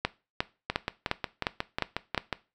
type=two click trains; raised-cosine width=0.3 ms; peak=-9 / -12 dBFS; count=7 / 10; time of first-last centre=0.05-2.178 / 0.7-2.327 s; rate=2.82 / 5.53 Hz; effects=noise-tail reverb RT60 0.3 s tail -18 dB re dry